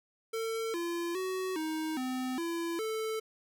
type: tone with pitch steps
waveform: square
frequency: 450.5 / 342.1 / 374.1 / 314.7 / 256.3 / 336.9 / 439.9 Hz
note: A4 / F4 / F#4 / D#4 / C4 / E4 / A4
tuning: +41 / -36 / +19 / +20 / -36 / +38 / 0 cents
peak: -33 dBFS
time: 0.33-3.2 s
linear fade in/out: 10 ms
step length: 410 ms
effects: none